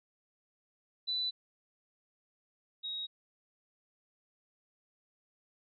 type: tone pair in turn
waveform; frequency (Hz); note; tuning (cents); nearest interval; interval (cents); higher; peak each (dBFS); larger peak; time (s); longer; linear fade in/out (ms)
sine; 3984 / 3789; B7 / A#7; +14 / +27; minor second; 87; first; -31 / -36; first; 1.07-1.31 / 2.83-3.07; neither; 20
effects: none